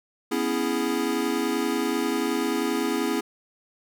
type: chord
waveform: square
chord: C# minor seventh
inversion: third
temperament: equal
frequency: 246.9 / 277.2 / 329.6 / 415.3 Hz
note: B3 / C#4 / E4 / G#4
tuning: 0 / 0 / 0 / 0 cents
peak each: -30 / -30 / -29 / -30 dBFS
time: 0.31-3.21 s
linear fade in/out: 10 ms
effects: none